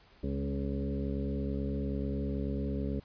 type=harmonic tone with a mistuned harmonic; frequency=69.2 Hz; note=C#2; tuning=2 cents flat; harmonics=1 / 2 / 3 / 4 / 6 / 7 / 8; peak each=-35 / -39 / -37 / -38 / -41 / -46 / -46 dBFS; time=0.23-3 s; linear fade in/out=5 ms; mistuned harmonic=3; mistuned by=-19 cents; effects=pink hiss -61 dBFS RMS until 3.04 s + resampled to 11025 Hz